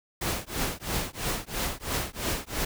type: noise with tremolo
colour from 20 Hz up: pink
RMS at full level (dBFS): -27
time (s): 0.21-2.65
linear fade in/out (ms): 5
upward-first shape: triangle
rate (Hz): 3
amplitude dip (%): 100
effects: none